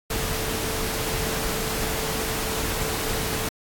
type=tone in noise; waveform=sine; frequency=441.9 Hz; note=A4; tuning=7 cents sharp; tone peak=-33 dBFS; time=0.1-3.49 s; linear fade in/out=5 ms; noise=pink; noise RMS=-27 dBFS; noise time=0.1-3.49 s; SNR=-9 dB; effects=AAC 64 kbps